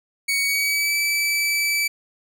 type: tone with pitch glide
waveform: sawtooth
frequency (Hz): 2238 to 2310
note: C#7 to D7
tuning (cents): +16 to -29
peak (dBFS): -16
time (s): 0.28-1.88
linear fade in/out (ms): 10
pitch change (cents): +55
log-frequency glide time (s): 0.41-0.95
effects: none